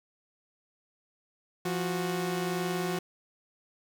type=tone pair together; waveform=sawtooth; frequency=173.28 / 367.8 Hz; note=F3 / F#4; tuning=-13 / -10 cents; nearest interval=octave + minor second; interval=1303 cents; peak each=-28 dBFS; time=1.65-2.99 s; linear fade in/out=5 ms; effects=none